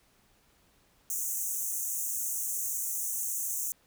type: high-pass noise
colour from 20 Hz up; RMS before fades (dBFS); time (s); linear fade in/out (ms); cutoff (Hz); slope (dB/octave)
pink; -33; 1.1-3.72; 0; 6100; 96
effects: pink hiss -66 dBFS RMS until 3.86 s